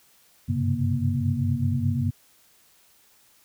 sine tone cluster, 94.6 / 99.6 / 129.3 / 137.9 / 236.7 Hz, F#2 / G2 / C3 / C#3 / A#3, +39 / +28 / -20 / -9 / +27 cents, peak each -28 dBFS, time 0.48-2.11 s, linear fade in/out 20 ms, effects white hiss -59 dBFS RMS until 3.44 s

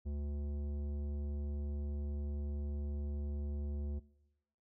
triangle tone with tanh clipping, 72.4 Hz, D2, 24 cents flat, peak -38 dBFS, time 0.05-4 s, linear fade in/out 20 ms, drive 17 dB, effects noise-tail reverb RT60 1.0 s tail -22 dB re dry

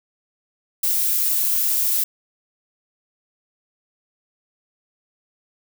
violet noise, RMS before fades -20 dBFS, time 0.83-2.04 s, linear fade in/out 5 ms, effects none

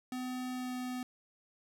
square tone with pitch glide, 253.1 to 251.4 Hz, B3 to B3, +43 to +31 cents, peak -37 dBFS, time 0.12-1.03 s, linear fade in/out 2 ms, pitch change -12 cents, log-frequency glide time 0.53-0.73 s, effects none

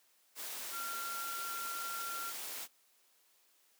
sine tone in noise, 1376 Hz, F6, 26 cents flat, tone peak -40 dBFS, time 0.71-2.33 s, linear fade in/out 50 ms, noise white, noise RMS -43 dBFS, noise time 0.35-2.68 s, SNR 0 dB, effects white hiss -70 dBFS RMS until 3.79 s + high-pass 300 Hz 12 dB/octave

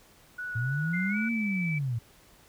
sine tone with vibrato, 1468 Hz, F#6, 14 cents flat, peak -33 dBFS, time 0.38-1.29 s, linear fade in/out 10 ms, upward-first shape triangle, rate 3.5 Hz, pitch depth 13 cents each way
sine linear two-way sweep, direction up then down, 110 to 233.1 to 110 Hz, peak -27 dBFS, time 0.55-1.99 s, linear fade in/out 10 ms, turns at 1.31 s
sine tone with pitch glide, 2093 to 2309 Hz, C7 to D7, 0 to -30 cents, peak -32 dBFS, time 0.93-1.79 s, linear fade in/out 10 ms, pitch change +170 cents, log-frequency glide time 1.08-1.17 s
effects pink hiss -58 dBFS RMS until 2.48 s

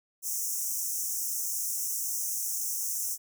pink high-pass noise, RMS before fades -32 dBFS, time 0.22-3.18 s, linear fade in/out 50 ms, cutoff 5600 Hz, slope 96 dB/octave, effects none

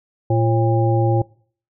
harmonic tone with a mistuned harmonic, 114.8 Hz, A#2, 26 cents flat, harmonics 1 / 3 / 5 / 7, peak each -16 / -21 / -23 / -24 dBFS, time 0.3-1.22 s, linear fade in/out 5 ms, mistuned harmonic 5, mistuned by -97 cents, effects noise-tail reverb RT60 0.5 s tail -23 dB re dry

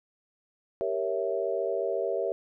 sine chord, G diminished seventh, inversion none, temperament equal, 392 / 466.2 / 554.4 / 659.3 Hz, G4 / Bb4 / Db5 / Fb5, 0 / 0 / 0 / 0 cents, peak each -32 dBFS, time 0.81-2.32 s, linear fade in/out 0 ms, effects none

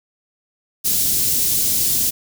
white band-stop noise, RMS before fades -18 dBFS, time 0.84-2.11 s, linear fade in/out 20 ms, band 290 to 5000 Hz, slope 12 dB/octave, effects none

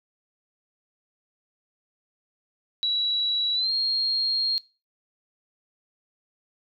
sine tone with pitch glide, 3911 to 4240 Hz, B7 to C8, -18 to +22 cents, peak -22 dBFS, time 2.83-4.58 s, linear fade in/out 0 ms, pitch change +140 cents, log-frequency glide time 3.54-3.72 s, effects noise-tail reverb RT60 0.3 s tail -21 dB re dry

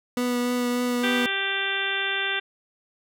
30% pulse tone with vibrato, 245.3 Hz, B3, 12 cents flat, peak -20 dBFS, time 0.17-1.26 s, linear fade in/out 2 ms, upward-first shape triangle, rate 3.4 Hz, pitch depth 14 cents each way
harmonic tone, 392 Hz, G4, in tune, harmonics 1 / 2 / 3 / 4 / 5 / 6 / 7 / 8 / 9, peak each -35 / -37 / -38 / -28 / -32 / -34 / -32 / -35 / -31 dBFS, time 1.03-2.4 s, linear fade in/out 10 ms
effects none

